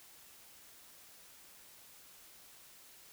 silence, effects white hiss -58 dBFS RMS until 3.12 s

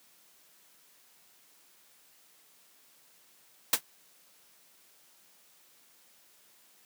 white noise with exponential decay, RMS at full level -17 dBFS, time 3.73-3.81 s, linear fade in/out 5 ms, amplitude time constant 16 ms, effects white hiss -62 dBFS RMS until 6.85 s + high-pass 150 Hz 12 dB/octave

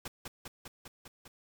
pink noise with echo, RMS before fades -40 dBFS, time 0.05-0.08 s, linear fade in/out 5 ms, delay 200 ms, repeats 6, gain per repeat -2 dB, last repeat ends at 1.28 s, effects none

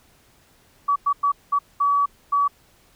sine tone bursts at uneven times, 1140 Hz, C#6, 48 cents sharp, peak -16 dBFS, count 6, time 0.88-0.96 / 1.06-1.13 / 1.23-1.32 / 1.52-1.59 / 1.8-2.06 / 2.32-2.48 s, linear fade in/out 10 ms, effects pink hiss -57 dBFS RMS until 2.95 s

